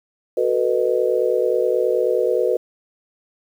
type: chord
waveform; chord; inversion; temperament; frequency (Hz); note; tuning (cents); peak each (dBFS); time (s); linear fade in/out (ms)
sine; B dominant seventh; second; just; 370.4 / 444.5 / 493.9 / 617.4; F#4 / A4 / B4 / D#5; +2 / +18 / 0 / -14; -22 / -22 / -19 / -25; 0.37-2.57; 5
effects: 8-bit